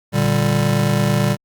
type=chord; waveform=square; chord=G minor; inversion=first; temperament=just; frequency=117.6 / 147 / 196 Hz; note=Bb2 / D3 / G3; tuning=+16 / +2 / 0 cents; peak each=-20 dBFS; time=0.12-1.37 s; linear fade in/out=50 ms; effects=Opus 48 kbps